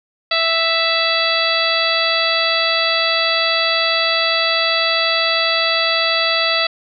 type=harmonic tone with a mistuned harmonic; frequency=659.3 Hz; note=E5; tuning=in tune; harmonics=1 / 2 / 3 / 4 / 5 / 6 / 7; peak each=-22 / -22 / -22 / -22 / -22 / -22 / -22 dBFS; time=0.31-6.67 s; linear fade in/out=5 ms; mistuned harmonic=5; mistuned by=+43 cents; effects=none